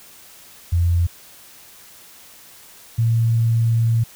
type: tone pair in turn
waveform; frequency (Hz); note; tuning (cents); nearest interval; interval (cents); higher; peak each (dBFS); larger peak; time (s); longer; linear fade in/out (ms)
sine; 86 / 114.8; F2 / A#2; -26 / -26; perfect fourth; 500; second; -14; neither; 0.72-1.07 / 2.98-4.04; second; 10
effects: white hiss -45 dBFS RMS until 4.15 s

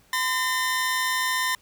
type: tone pair together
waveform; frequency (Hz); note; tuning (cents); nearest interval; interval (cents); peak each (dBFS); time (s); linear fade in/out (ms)
sawtooth; 1018.7 / 1819; C6 / A#6; -47 / -43; minor seventh; 1004; -22; 0.13-1.55; 2
effects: pink hiss -59 dBFS RMS until 1.61 s

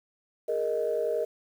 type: chord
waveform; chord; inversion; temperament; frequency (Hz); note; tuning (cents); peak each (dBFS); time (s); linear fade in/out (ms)
sine; Ab suspended second; none; equal; 415.3 / 466.2 / 622.3; Ab4 / Bb4 / Eb5; 0 / 0 / 0; -32 / -28 / -29; 0.48-1.25; 10
effects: tanh soft clip ceiling -17 dBFS + 9-bit

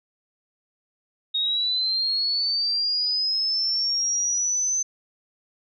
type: linear sweep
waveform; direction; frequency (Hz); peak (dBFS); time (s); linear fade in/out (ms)
sine; up; 3729 to 6180; -21; 1.34-4.83; 10
effects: none

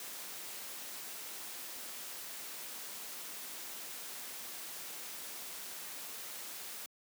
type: noise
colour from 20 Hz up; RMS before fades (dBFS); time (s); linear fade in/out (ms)
white; -45; 0-6.86; 2
effects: high-pass 200 Hz 12 dB/octave

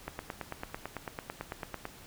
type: click train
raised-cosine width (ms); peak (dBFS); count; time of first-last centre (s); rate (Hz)
0.5; -21; 17; 0.08-1.854; 9.02
effects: pink hiss -52 dBFS RMS until 2.06 s

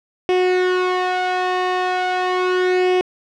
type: tone with flanger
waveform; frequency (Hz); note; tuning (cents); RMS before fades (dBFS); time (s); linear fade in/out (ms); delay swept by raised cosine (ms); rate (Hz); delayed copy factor
sawtooth; 365.9; F#4; -19; -18; 0.29-3.01; 0; 0.36 to 1.66; 0.37; +0.65
effects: low-pass 3000 Hz 12 dB/octave

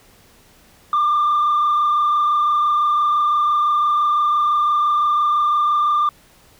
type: tone with frequency modulation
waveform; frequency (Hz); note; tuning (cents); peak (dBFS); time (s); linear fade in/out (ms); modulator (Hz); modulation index
sine; 1191; D6; +24; -12; 0.93-6.09; 2; 25.9; 0.74
effects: tanh soft clip ceiling -12 dBFS + pink hiss -51 dBFS RMS until 6.59 s

